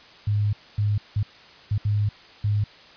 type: tone bursts at uneven times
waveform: sine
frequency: 103.83 Hz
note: G#2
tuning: in tune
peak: -19 dBFS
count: 6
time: 0.27-0.53 / 0.78-0.98 / 1.16-1.23 / 1.71-1.78 / 1.85-2.09 / 2.44-2.64 s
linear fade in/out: 5 ms
effects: white hiss -48 dBFS RMS until 2.96 s + resampled to 11025 Hz